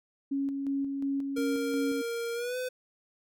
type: tone with tremolo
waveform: sine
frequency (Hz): 276.3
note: C#4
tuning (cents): -6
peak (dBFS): -27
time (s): 0.31-2.02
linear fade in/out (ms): 10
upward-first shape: square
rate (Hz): 2.8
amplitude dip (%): 35
type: tone with pitch glide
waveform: square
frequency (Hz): 466.2 to 505.5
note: A#4 to B4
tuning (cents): 0 to +40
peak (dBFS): -32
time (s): 1.36-2.69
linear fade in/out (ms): 10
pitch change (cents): +140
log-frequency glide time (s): 2.34-2.57
effects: none